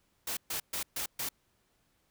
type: noise bursts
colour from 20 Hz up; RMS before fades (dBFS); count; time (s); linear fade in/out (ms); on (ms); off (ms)
white; -35; 5; 0.27-1.29; 5; 100; 130
effects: pink hiss -73 dBFS RMS until 2.1 s